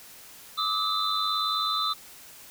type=tone cluster; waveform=sine; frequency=1183 / 1282 / 3588 / 4011 Hz; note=D6 / E6 / A7 / B7; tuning=+12 / -49 / +33 / +26 cents; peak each=-30 dBFS; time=0.57-1.94 s; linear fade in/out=20 ms; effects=white hiss -48 dBFS RMS until 2.5 s